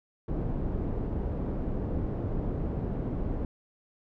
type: low-pass noise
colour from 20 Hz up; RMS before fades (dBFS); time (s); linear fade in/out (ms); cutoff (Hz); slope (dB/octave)
pink; -31; 0.28-3.45; 2; 430; 12
effects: none